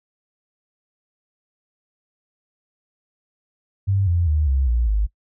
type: tone with pitch steps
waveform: sine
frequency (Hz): 98 / 86.31 / 76.01 / 66.94 / 58.95 / 51.91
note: G2 / F2 / D#2 / C2 / A#1 / G#1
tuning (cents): 0 / -20 / -40 / +40 / +20 / 0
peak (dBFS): -16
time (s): 3.87-5.07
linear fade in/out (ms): 20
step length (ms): 200
effects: noise-tail reverb RT60 0.1 s tail -21 dB re dry